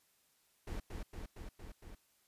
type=noise with echo; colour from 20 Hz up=brown; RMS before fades=-41 dBFS; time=0.67-0.8 s; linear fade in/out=5 ms; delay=230 ms; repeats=5; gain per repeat=-2 dB; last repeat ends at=1.95 s; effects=white hiss -73 dBFS RMS until 2.27 s + resampled to 32000 Hz